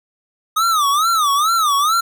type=tone with vibrato; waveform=square; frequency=1234 Hz; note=D#6; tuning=15 cents flat; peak=-14 dBFS; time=0.56-2.01 s; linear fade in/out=10 ms; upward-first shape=sine; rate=2.3 Hz; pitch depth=180 cents each way; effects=none